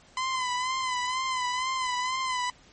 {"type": "tone with vibrato", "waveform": "sawtooth", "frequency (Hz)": 1018, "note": "C6", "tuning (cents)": -48, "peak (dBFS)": -23, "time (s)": [0.17, 2.5], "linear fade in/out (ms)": 2, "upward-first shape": "sine", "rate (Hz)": 2.1, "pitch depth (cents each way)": 53, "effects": ["pink hiss -56 dBFS RMS until 2.72 s", "MP3 32 kbps"]}